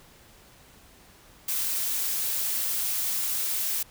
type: noise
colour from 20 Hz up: blue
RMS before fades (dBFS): -28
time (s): 1.48-3.83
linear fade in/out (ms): 5
effects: pink hiss -54 dBFS RMS until 3.9 s